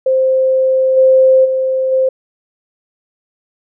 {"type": "tone with level steps", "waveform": "sine", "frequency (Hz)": 523.3, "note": "C5", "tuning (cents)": 0, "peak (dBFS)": [-9, -5, -12, -9], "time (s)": [0.06, 2.09], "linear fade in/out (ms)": 5, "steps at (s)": [0.96, 1.44, 1.91], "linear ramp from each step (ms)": 20, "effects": []}